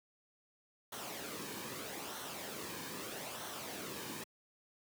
pink noise with flanger, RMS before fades -44 dBFS, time 0.92-4.24 s, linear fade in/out 5 ms, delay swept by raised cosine 0.41 to 1.51 ms, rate 0.79 Hz, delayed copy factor -0.5, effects high-pass 150 Hz 12 dB/octave

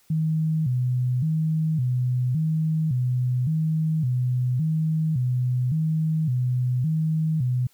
sine tone with vibrato, 140.9 Hz, C#3, 29 cents sharp, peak -20 dBFS, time 0.1-7.67 s, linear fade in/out 5 ms, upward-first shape square, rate 0.89 Hz, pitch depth 200 cents each way, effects white hiss -61 dBFS RMS until 7.73 s

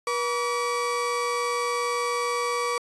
35% pulse tone pair together, 481.8 / 1145.9 Hz, B4 / D6, -43 / -43 cents, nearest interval octave + minor third, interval 1500 cents, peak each -26 / -25 dBFS, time 0.07-2.78 s, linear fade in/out 2 ms, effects resampled to 24000 Hz

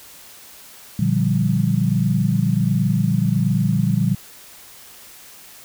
sine chord, G minor seventh, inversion first, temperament equal with one note detuned, 117.69 / 146.83 / 174.61 / 196 Hz, Bb2 / D3 / F3 / G3, +17 / 0 / 0 / 0 cents, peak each -21 dBFS, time 0.99-4.15 s, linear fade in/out 5 ms, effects white hiss -43 dBFS RMS until 5.64 s

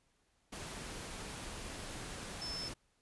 sine tone in noise, 5274 Hz, E8, in tune, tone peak -40 dBFS, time 2.41-2.69 s, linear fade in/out 10 ms, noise pink, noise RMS -45 dBFS, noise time 0.52-2.74 s, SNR +2 dB, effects pink hiss -75 dBFS RMS until 3.01 s + resampled to 24000 Hz

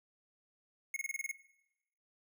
square tone bursts, 2175 Hz, C#7, 33 cents flat, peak -35 dBFS, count 8, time 0.94-1.314 s, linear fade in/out 2 ms, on 24 ms, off 26 ms, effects noise-tail reverb RT60 0.9 s tail -20 dB re dry

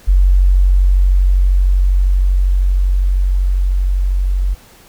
sine tone with level ramp, 46.35 Hz, F#1, 4 cents sharp, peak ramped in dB -6 to -12 dBFS, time 0.07-4.55 s, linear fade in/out 20 ms, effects pink hiss -44 dBFS RMS until 4.88 s

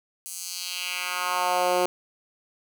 10% pulse tone with high-pass filter sweep, 180 Hz, F#3, 47 cents flat, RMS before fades -27 dBFS, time 0.26-1.86 s, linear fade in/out 0 ms, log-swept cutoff 8500 to 380 Hz, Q 1.7, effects none

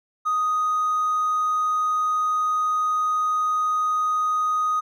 triangle tone with hard clipping, 1246 Hz, D#6, 2 cents sharp, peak -20 dBFS, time 0.25-4.81 s, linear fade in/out 20 ms, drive 4 dB, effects none

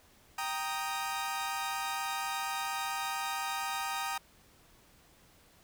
sawtooth chord, Eb major, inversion first, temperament equal, 784 / 932.3 / 1244.5 Hz, G5 / Bb5 / Eb6, 0 / 0 / 0 cents, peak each -34 dBFS, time 0.38-4.18 s, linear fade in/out 5 ms, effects pink hiss -62 dBFS RMS until 5.63 s

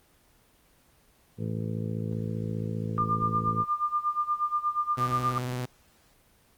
harmonic tone, 55.1 Hz, A1, 3 cents sharp, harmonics 2 / 3 / 4 / 5 / 6 / 7 / 8 / 9, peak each -32 / -34 / -36 / -47 / -44 / -47 / -42 / -44 dBFS, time 1.37-3.65 s, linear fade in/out 50 ms
sine tone with tremolo, 1200 Hz, D6, 37 cents sharp, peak -22 dBFS, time 2.98-5.38 s, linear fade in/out 0 ms, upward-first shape sine, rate 8.4 Hz, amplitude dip 85%
sawtooth tone with vibrato, 125.2 Hz, B2, 24 cents sharp, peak -26 dBFS, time 4.97-5.66 s, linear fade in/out 10 ms, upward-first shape triangle, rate 18 Hz, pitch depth 39 cents each way
effects pink hiss -62 dBFS RMS until 6.57 s + Opus 24 kbps

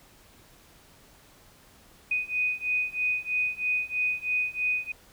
sine beating tone pair, 2489 / 2492.1 Hz, D#7 / D#7, 0 / +2 cents, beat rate 3.1 Hz, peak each -29 / -28 dBFS, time 2.11-4.92 s, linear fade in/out 5 ms, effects pink hiss -56 dBFS RMS until 5.12 s

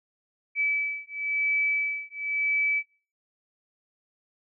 sine beating tone pair, 2300 / 2300.97 Hz, D7 / D7, -37 / -36 cents, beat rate 0.97 Hz, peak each -28 dBFS, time 0.55-2.83 s, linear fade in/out 50 ms, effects noise-tail reverb RT60 0.4 s tail -22 dB re dry

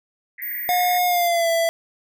white band-pass noise, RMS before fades -36 dBFS, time 0.38-0.99 s, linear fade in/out 10 ms, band 1800 to 2100 Hz, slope 96 dB/octave
sine tone, 14460 Hz, A9, 46 cents sharp, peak -26 dBFS, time 0.42-1.28 s, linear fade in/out 2 ms
square tone with pitch glide, 718 to 666.1 Hz, F5 to E5, +48 to +18 cents, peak -18 dBFS, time 0.69-1.69 s, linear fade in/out 0 ms, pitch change -130 cents, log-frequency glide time 1.06-1.49 s
effects none

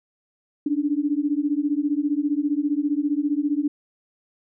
sine beating tone pair, 284.7 / 299.7 Hz, C#4 / D4, +46 / +35 cents, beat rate 15 Hz, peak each -23 dBFS, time 0.66-3.68 s, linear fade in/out 5 ms, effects none

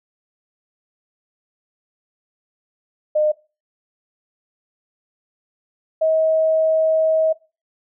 sine tone pair in turn, 609 / 636.8 Hz, D#5 / D#5, -37 / +40 cents, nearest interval minor second, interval 77 cents, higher second, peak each -14 dBFS, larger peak neither, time 3.15-3.32 / 6.01-7.33 s, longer second, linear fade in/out 10 ms, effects noise-tail reverb RT60 0.3 s tail -20 dB re dry

